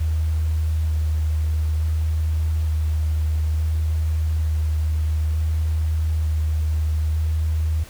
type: tone with vibrato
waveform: sine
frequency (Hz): 78.2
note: D#2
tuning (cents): +9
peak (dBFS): -18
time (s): 0-7.84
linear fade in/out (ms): 10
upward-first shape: square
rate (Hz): 0.56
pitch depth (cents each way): 12
effects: pink hiss -44 dBFS RMS until 7.89 s